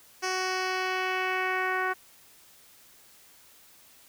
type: tone with low-pass filter sweep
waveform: 10% pulse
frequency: 372.4 Hz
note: F#4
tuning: 11 cents sharp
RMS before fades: -29 dBFS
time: 0.22-1.94 s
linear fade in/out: 20 ms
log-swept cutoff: 6400 to 1600 Hz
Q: 1.8
effects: white hiss -56 dBFS RMS until 4.08 s